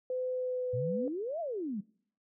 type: tone with pitch glide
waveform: sine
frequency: 508 to 500.1 Hz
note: B4 to B4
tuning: +49 to +22 cents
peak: -31 dBFS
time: 0.1-1.08 s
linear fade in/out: 2 ms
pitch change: -27 cents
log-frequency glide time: 0.32-0.78 s
type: exponential two-way sweep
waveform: sine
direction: up then down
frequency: 110 to 698.5 to 187.4 Hz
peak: -33 dBFS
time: 0.73-1.81 s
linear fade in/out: 10 ms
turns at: 1.4 s
effects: noise-tail reverb RT60 0.6 s tail -25 dB re dry